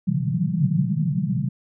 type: band-pass noise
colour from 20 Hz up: white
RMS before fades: -22 dBFS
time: 0.07-1.49 s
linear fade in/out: 10 ms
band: 120 to 200 Hz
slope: 96 dB/octave
effects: none